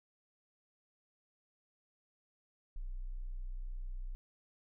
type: tone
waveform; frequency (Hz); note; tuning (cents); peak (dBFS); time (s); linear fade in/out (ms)
sine; 31; B0; +7; -38; 2.76-4.15; 0
effects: none